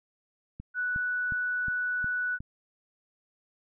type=click train; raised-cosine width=5 ms; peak=-27 dBFS; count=6; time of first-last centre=0.6-2.405 s; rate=2.77 Hz
type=tone; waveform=sine; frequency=1480 Hz; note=F#6; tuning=in tune; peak=-27 dBFS; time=0.74-2.39 s; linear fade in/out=50 ms
effects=none